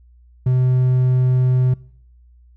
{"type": "tone", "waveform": "triangle", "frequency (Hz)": 127.4, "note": "C3", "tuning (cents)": -46, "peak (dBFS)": -11, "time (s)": [0.46, 1.74], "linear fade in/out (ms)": 5, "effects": ["noise-tail reverb RT60 0.7 s tail -23 dB re dry", "added 60 Hz sine -46 dBFS peak until 2.56 s"]}